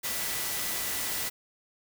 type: tone in noise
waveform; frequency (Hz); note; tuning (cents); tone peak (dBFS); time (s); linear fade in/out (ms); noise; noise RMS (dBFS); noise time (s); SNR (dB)
sine; 1975.5; B6; 0; -43; 0.03-1.3; 20; white; -32; 0.03-1.3; -14
effects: none